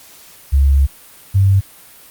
sine tone pair in turn, 68.9 / 97.44 Hz, C#2 / G2, -10 / -10 cents, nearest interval tritone, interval 600 cents, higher second, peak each -8 dBFS, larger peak neither, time 0.52-0.87 / 1.34-1.61 s, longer first, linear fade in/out 20 ms, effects white hiss -42 dBFS RMS until 2.1 s + Opus 48 kbps

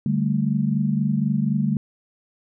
sine chord, D suspended fourth, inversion none, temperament equal, 146.83 / 196 / 220 Hz, D3 / G3 / A3, 0 / 0 / 0 cents, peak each -23 dBFS, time 0.06-1.77 s, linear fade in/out 2 ms, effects none

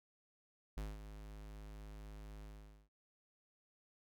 square tone with ADSR envelope, 52 Hz, G#1, 3 cents sharp, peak -40 dBFS, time 0.77-2.89 s, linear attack 4 ms, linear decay 200 ms, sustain -10 dB, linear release 450 ms, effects none

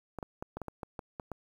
clicks, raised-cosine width 1 ms, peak -24 dBFS, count 10, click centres 0.187 / 0.228 / 0.425 / 0.57 / 0.617 / 0.683 / 0.832 / 0.992 / 1.198 / 1.317 s, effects 9-bit

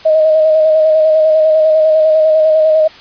sine tone with vibrato, 627 Hz, D#5, 13 cents sharp, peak -6 dBFS, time 0.05-2.88 s, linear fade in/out 10 ms, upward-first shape square, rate 10 Hz, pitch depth 22 cents each way, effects white hiss -36 dBFS RMS until 3 s + resampled to 11025 Hz

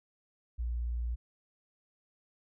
sine tone, 59.1 Hz, A#1, 24 cents sharp, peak -31 dBFS, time 0.58-1.16 s, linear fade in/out 20 ms, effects none

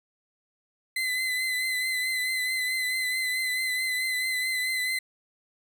35% pulse tone with vibrato, 2033 Hz, B6, 50 cents sharp, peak -24 dBFS, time 0.96-4.99 s, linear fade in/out 5 ms, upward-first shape triangle, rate 4.6 Hz, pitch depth 36 cents each way, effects none

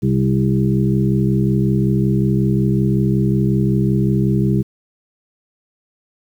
harmonic tone with a mistuned harmonic, 65.41 Hz, C2, in tune, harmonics 1 / 2 / 3 / 5 / 6, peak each -28 / -16 / -17 / -22 / -25 dBFS, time 0.02-4.63 s, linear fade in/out 20 ms, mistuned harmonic 6, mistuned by +28 cents, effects 8-bit

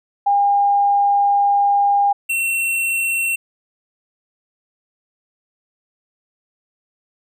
sine / square tone pair in turn, 807 / 2714 Hz, G#5 / E7, -50 / +50 cents, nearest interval octave + major sixth, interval 2100 cents, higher second, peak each -12 / -18 dBFS, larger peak first, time 0.26-2.13 / 2.29-3.36 s, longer first, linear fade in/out 10 ms, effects none

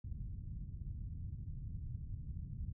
white low-pass noise, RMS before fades -44 dBFS, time 0.04-2.73 s, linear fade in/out 5 ms, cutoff 130 Hz, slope 24 dB/octave, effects none

